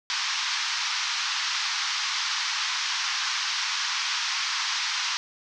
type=band-pass noise; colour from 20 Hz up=white; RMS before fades=-28 dBFS; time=0.1-5.17 s; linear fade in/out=0 ms; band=910 to 5900 Hz; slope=48 dB/octave; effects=none